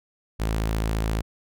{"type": "tone", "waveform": "sawtooth", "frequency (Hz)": 54.5, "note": "A1", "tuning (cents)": -16, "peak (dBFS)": -19, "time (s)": [0.39, 1.22], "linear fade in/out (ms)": 20, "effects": []}